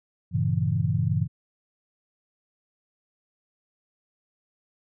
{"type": "chord", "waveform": "sine", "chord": "G diminished seventh", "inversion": "none", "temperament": "equal", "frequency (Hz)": [98, 116.54, 138.59, 164.81], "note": ["G2", "Bb2", "Db3", "Fb3"], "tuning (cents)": [0, 0, 0, 0], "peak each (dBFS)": -27, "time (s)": [0.31, 1.28], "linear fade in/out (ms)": 50, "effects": []}